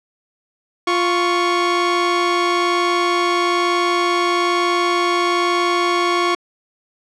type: tone pair together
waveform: sawtooth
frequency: 349.2 / 1108.7 Hz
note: F4 / C#6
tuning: 0 / 0 cents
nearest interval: octave + minor sixth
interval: 2000 cents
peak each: -14 dBFS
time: 0.87-6.35 s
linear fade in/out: 5 ms
effects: low-pass 5000 Hz 12 dB/octave